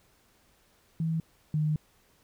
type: tone pair in turn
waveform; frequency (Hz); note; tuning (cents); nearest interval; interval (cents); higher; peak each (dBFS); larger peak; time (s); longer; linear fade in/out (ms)
sine; 162.1 / 153; E3 / D#3; -29 / -29; minor second; 100; first; -26 / -24; second; 1-1.2 / 1.54-1.76; second; 2
effects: pink hiss -65 dBFS RMS until 2.23 s